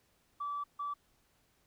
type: tone bursts at uneven times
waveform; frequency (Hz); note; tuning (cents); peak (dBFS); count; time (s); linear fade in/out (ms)
sine; 1156; D6; -28; -34; 2; 0.4-0.64 / 0.79-0.94; 10
effects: tanh soft clip ceiling -30 dBFS + pink hiss -72 dBFS RMS until 1.66 s